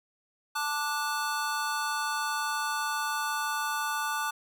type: chord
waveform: square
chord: D major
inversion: second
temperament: just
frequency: 881 / 1174.7 / 1468.3 Hz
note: A5 / D6 / F#6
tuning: +2 / 0 / -14 cents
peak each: -34 dBFS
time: 0.55-4.31 s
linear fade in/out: 10 ms
effects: none